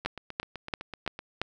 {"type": "two click trains", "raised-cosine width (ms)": 0.3, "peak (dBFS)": [-22, -12], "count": [10, 5], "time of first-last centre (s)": [[0.05, 1.191], [0.06, 1.416]], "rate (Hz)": [7.89, 2.95], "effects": []}